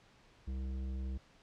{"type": "tone with tanh clipping", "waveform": "triangle", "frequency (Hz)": 65.41, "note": "C2", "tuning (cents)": 0, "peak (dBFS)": -38, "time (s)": [0.47, 1.18], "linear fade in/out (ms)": 10, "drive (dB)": 16, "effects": ["pink hiss -64 dBFS RMS until 1.42 s", "low-pass 5000 Hz 12 dB/octave"]}